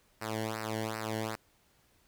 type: tone with flanger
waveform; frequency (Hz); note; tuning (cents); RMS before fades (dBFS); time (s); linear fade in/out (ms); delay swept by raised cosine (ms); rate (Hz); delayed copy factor
sawtooth; 110; A2; 0; -36; 0.21-1.36; 10; 0.29 to 0.82; 2.6; -0.9
effects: pink hiss -68 dBFS RMS until 2.07 s